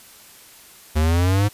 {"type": "exponential sweep", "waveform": "square", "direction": "up", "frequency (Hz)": [75.2, 105.1], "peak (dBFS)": -16, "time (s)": [0.95, 1.49], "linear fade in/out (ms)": 20, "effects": ["white hiss -46 dBFS RMS until 1.53 s", "resampled to 32000 Hz"]}